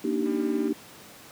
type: chord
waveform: sine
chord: Eb major seventh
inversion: second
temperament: just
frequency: 233.3 / 291.7 / 311.1 / 388.9 Hz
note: Bb3 / D4 / Eb4 / G4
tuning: +2 / -12 / 0 / -14 cents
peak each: -29 dBFS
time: 0.04-0.73 s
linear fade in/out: 5 ms
type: click train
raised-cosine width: 0.5 ms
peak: -32 dBFS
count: 85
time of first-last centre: 0.26-0.68 s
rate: 200 Hz
effects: pink hiss -47 dBFS RMS until 1.31 s + high-pass 150 Hz 12 dB/octave